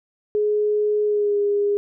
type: tone with pitch glide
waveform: sine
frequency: 420 to 408.3 Hz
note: G#4 to G#4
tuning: +19 to -29 cents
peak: -17 dBFS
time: 0.35-1.77 s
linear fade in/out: 0 ms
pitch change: -48 cents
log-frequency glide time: 1.05-1.38 s
effects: none